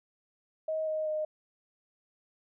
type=tone with pitch steps; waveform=sine; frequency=631 / 623.8 / 616.6 Hz; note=D#5 / D#5 / D#5; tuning=+24 / +4 / -16 cents; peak=-29 dBFS; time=0.68-1.25 s; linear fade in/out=5 ms; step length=190 ms; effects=none

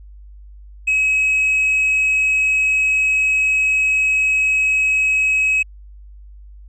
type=tone with tanh clipping; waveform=sine; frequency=2556 Hz; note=D#7; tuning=46 cents sharp; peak=-14 dBFS; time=0.87-5.63 s; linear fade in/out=10 ms; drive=1 dB; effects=added 50 Hz sine -37 dBFS peak until 6.68 s

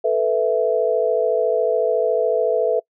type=chord; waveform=sine; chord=A suspended second; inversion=none; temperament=equal; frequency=440 / 493.9 / 659.3 Hz; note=A4 / B4 / E5; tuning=0 / 0 / 0 cents; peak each=-20 dBFS; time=0.04-2.8 s; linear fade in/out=10 ms; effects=noise-tail reverb RT60 0.1 s tail -26 dB re dry

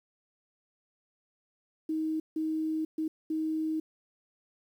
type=tone bursts at uneven times; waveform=sine; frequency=315.2 Hz; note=D#4; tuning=23 cents sharp; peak=-28 dBFS; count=4; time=1.89-2.2 / 2.36-2.85 / 2.98-3.08 / 3.3-3.8 s; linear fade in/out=5 ms; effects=10-bit

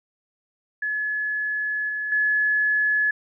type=tone with level steps; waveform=sine; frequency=1706 Hz; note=G#6; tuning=46 cents sharp; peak=-23 / -25 / -18 dBFS; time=0.82-3.11 s; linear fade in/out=5 ms; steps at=1.89 / 2.12 s; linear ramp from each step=2 ms; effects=none

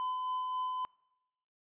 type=tone with tremolo; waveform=triangle; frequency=1014 Hz; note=B5; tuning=45 cents sharp; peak=-30 dBFS; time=0-0.85 s; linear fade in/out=0 ms; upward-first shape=sine; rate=3.7 Hz; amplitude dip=25%; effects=noise-tail reverb RT60 0.9 s tail -24 dB re dry + resampled to 8000 Hz

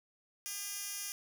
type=tone with high-pass filter; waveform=10% pulse; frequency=403.6 Hz; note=G#4; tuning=49 cents flat; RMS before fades=-41 dBFS; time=0.46-1.12 s; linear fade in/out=0 ms; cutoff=5300 Hz; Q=0.73; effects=none

